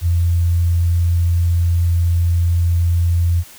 sine tone, 85.7 Hz, F2, 32 cents flat, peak -12 dBFS, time 0.01-3.44 s, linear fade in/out 50 ms, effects white hiss -41 dBFS RMS until 3.58 s

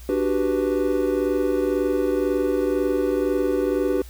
triangle chord, G major seventh, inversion second, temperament equal, 293.7 / 370 / 392 / 493.9 Hz, D4 / F#4 / G4 / B4, 0 / 0 / 0 / 0 cents, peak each -23 dBFS, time 0.09-4.02 s, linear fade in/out 2 ms, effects added 60 Hz sine -38 dBFS peak until 4.09 s + white hiss -49 dBFS RMS until 4.09 s

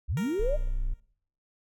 sine linear sweep, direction up, 43.1 to 622.3 Hz, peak -26 dBFS, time 0.08-0.57 s, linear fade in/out 20 ms
10% pulse tone with exponential decay, 466.2 Hz, A#4, in tune, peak -28 dBFS, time 0.17-1 s, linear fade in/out 1 ms, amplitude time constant 180 ms
triangle tone, 30.87 Hz, B0, in tune, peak -24 dBFS, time 0.39-0.94 s, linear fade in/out 10 ms
effects noise-tail reverb RT60 0.6 s tail -19 dB re dry

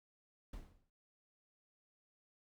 brown noise with exponential decay, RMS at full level -44 dBFS, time 0.53-0.9 s, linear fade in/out 5 ms, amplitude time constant 79 ms, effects none

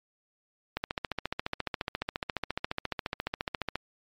click train, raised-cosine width 0.3 ms, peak -14 dBFS, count 44, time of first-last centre 0.77-3.756 s, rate 14.4 Hz, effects MP3 64 kbps

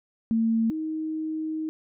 sine tone pair in turn, 225.8 / 314.4 Hz, A3 / D#4, +45 / +18 cents, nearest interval tritone, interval 573 cents, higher second, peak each -20 / -27 dBFS, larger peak first, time 0.31-0.7 / 0.7-1.69 s, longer second, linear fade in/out 0 ms, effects none

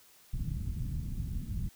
pink low-pass noise, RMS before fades -35 dBFS, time 0.33-1.69 s, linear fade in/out 5 ms, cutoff 190 Hz, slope 24 dB/octave, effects white hiss -60 dBFS RMS until 1.75 s

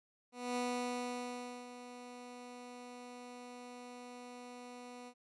15% pulse tone with ADSR envelope, 245.9 Hz, B3, 7 cents flat, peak -28 dBFS, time 0.32-5.14 s, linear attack 240 ms, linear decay 1100 ms, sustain -14 dB, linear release 65 ms, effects resampled to 24000 Hz

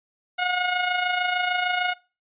15% pulse tone with amplitude modulation, 723 Hz, F#5, 40 cents flat, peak -13 dBFS, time 0.38-1.94 s, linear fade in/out 20 ms, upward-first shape sine, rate 26.6 Hz, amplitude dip 50%, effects noise-tail reverb RT60 0.3 s tail -21 dB re dry + resampled to 8000 Hz

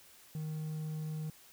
triangle tone, 155.56 Hz, D#3, in tune, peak -34 dBFS, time 0.35-1.3 s, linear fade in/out 2 ms, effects white hiss -59 dBFS RMS until 1.52 s

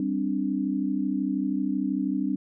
sine chord, G suspended fourth, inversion none, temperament equal with one note detuned, 196 / 261.6 / 294.5 Hz, G3 / C4 / D4, 0 / 0 / +5 cents, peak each -29 / -28 / -28 dBFS, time 0-2.36 s, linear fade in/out 2 ms, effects none

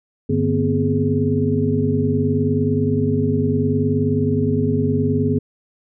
sine tone cluster, 99.7 / 149.2 / 239.9 / 259.2 / 417.9 Hz, G2 / D3 / A#3 / C4 / G#4, +30 / +28 / +50 / -16 / +11 cents, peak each -22 dBFS, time 0.29-5.39 s, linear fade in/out 10 ms, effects none

